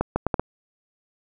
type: accelerating click train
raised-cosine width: 1 ms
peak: -7 dBFS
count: 5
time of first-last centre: 0.01-0.396 s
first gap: 150 ms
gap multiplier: 0.71
effects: none